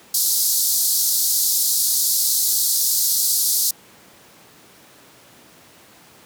white band-pass noise, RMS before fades -19 dBFS, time 0.14-3.71 s, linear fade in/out 5 ms, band 4100 to 16000 Hz, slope 48 dB/octave, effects pink hiss -48 dBFS RMS until 6.25 s + high-pass 150 Hz 12 dB/octave

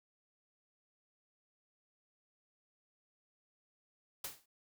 white noise with exponential decay, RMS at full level -38 dBFS, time 4.24-4.46 s, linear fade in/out 5 ms, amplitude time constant 46 ms, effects none

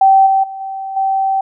sine tone with level steps, 774 Hz, G5, 22 cents flat, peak -5 / -9 / -24 / -21 / -12 dBFS, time 0.01-1.41 s, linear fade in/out 5 ms, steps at 0.26 / 0.43 / 0.6 / 0.96 s, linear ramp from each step 10 ms, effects none

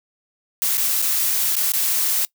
blue noise with dropouts, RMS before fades -20 dBFS, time 0.62-2.25 s, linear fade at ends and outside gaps 0 ms, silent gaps 0.771-0.778 / 1.018-1.024 / 1.554-1.566 / 1.72-1.736 s, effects noise-tail reverb RT60 0.1 s tail -22 dB re dry

